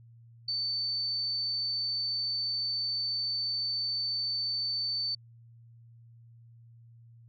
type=tone; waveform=sine; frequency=4537 Hz; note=C#8; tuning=39 cents sharp; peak=-29 dBFS; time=0.48-5.15 s; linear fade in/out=5 ms; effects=added 116 Hz sine -52 dBFS peak until 7.28 s + AAC 64 kbps